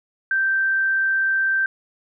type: tone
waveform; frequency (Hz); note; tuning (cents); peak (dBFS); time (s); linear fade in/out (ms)
sine; 1564; G6; -4; -17; 0.31-1.66; 2
effects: none